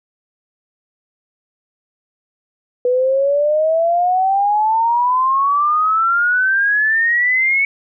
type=exponential sweep; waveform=sine; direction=up; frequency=489.7 to 2230 Hz; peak=-12 dBFS; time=2.85-7.65 s; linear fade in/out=2 ms; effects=none